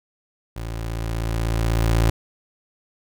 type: tone with level ramp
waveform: 25% pulse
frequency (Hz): 56.2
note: A1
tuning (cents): +37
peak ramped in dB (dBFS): -25 to -11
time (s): 0.56-2.1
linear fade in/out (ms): 5
effects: none